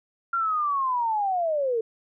sine linear sweep, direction down, 1389 to 436.2 Hz, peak -22 dBFS, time 0.33-1.81 s, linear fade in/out 5 ms, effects none

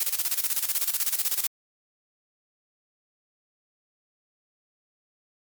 blue noise with tremolo, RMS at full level -24 dBFS, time 0-1.47 s, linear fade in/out 5 ms, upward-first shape square, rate 16 Hz, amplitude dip 75%, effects MP3 96 kbps

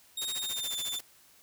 sawtooth tone with pitch glide, 3729 to 3538 Hz, A#7 to A7, 0 to +9 cents, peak -30 dBFS, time 0.17-0.99 s, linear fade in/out 5 ms, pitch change -91 cents, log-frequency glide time 0.37-0.75 s
white noise with tremolo, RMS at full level -38 dBFS, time 0.21-1.01 s, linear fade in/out 10 ms, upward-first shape sine, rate 14 Hz, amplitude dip 95%
effects white hiss -60 dBFS RMS until 1.42 s

